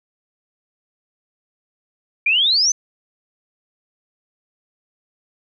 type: exponential sweep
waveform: sine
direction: up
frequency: 2334 to 6280 Hz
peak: -13 dBFS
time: 2.26-2.72 s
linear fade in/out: 5 ms
effects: none